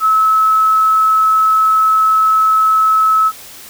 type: tone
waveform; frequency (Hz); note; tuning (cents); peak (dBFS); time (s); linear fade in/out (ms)
sine; 1296; E6; -30; -8; 0-3.32; 50
effects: white hiss -35 dBFS RMS until 3.69 s